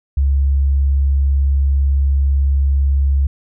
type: tone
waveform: sine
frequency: 69 Hz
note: C#2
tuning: 7 cents flat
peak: -11 dBFS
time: 0.17-3.27 s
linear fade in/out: 5 ms
effects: none